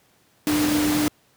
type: tone in noise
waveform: sine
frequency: 299.6 Hz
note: D4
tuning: 35 cents sharp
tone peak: -19 dBFS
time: 0.47-1.08 s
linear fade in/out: 0 ms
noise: pink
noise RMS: -25 dBFS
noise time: 0.47-1.08 s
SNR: +3 dB
effects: pink hiss -60 dBFS RMS until 1.36 s + high-pass 100 Hz 12 dB/octave